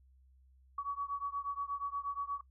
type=beating tone pair; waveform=sine; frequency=1127 / 1135.4 Hz; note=C#6 / C#6; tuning=+28 / +41 cents; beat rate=8.4 Hz; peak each=-38 / -39 dBFS; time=0.78-2.41 s; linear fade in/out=5 ms; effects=noise-tail reverb RT60 0.1 s tail -21 dB re dry + added 65 Hz sine -61 dBFS peak until 2.5 s